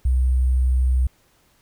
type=tone with sample-and-hold; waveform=sine; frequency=63.7 Hz; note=C2; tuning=46 cents flat; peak=-15 dBFS; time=0.05-1.07 s; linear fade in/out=5 ms; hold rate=8820 Hz; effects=pink hiss -60 dBFS RMS until 1.61 s